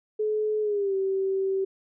sine tone with pitch glide, 427.7 to 385.5 Hz, A4 to G4, -49 to -29 cents, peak -23 dBFS, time 0.19-1.65 s, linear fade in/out 10 ms, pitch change -180 cents, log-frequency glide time 0.61-0.95 s, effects none

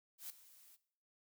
blue noise with ADSR envelope, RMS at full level -45 dBFS, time 0.18-0.77 s, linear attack 120 ms, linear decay 3 ms, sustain -18 dB, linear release 24 ms, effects noise-tail reverb RT60 0.6 s tail -17 dB re dry

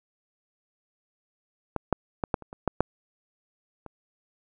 clicks, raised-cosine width 1 ms, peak -13 / -7 / -12 / -9 / -28 / -26 / -9 / -6 / -26 dBFS, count 9, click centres 1.763 / 1.927 / 2.238 / 2.342 / 2.423 / 2.529 / 2.677 / 2.806 / 3.863 s, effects none

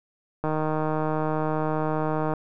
click train, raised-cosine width 1 ms, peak -13 dBFS, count 295, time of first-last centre 0.44-2.337 s, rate 155 Hz, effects none

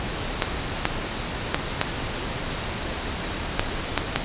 clicks, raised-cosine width 0.3 ms, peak -3 dBFS, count 7, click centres 0.422 / 0.854 / 1.545 / 1.814 / 3.595 / 3.977 / 4.16 s, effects pink hiss -29 dBFS RMS until 4.24 s + resampled to 8000 Hz

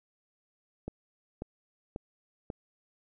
click train, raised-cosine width 2 ms, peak -23 dBFS, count 4, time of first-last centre 0.88-2.502 s, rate 1.85 Hz, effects none

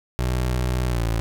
25% pulse tone with pitch glide, 62.2 to 56.38 Hz, B1 to A1, +13 to +43 cents, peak -17 dBFS, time 0.19-1.2 s, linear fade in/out 0 ms, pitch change -170 cents, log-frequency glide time 0.87-1.04 s, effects none

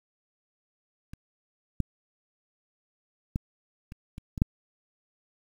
clicks, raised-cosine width 5 ms, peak -29 / -13 / -15 / -29 / -27 / -21 / -8 dBFS, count 7, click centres 1.135 / 1.803 / 3.359 / 3.921 / 4.181 / 4.378 / 4.419 s, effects 8-bit

